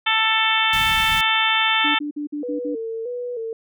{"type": "harmonic tone", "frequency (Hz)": 442.3, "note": "A4", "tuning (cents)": 9, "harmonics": [2, 3, 4, 5, 6, 7, 8], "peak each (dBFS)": [-24, -24, -24, -24, -24, -24, -24], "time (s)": [0.06, 1.99], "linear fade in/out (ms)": 10}
{"type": "band-stop noise", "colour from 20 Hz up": "pink", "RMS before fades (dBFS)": -30, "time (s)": [0.73, 1.21], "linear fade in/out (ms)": 2, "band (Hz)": [220, 1600], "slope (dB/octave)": 24}
{"type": "tone bursts", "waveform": "sine", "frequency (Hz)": 294.4, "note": "D4", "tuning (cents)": 4, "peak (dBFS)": -24, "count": 6, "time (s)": [1.84, 2.755], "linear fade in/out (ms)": 10, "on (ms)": 110, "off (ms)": 51}
{"type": "tone with vibrato", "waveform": "sine", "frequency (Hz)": 470, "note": "A#4", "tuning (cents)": 14, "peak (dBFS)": -25, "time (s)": [2.43, 3.53], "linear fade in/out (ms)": 2, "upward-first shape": "square", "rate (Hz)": 1.6, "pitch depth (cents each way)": 70}
{"effects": []}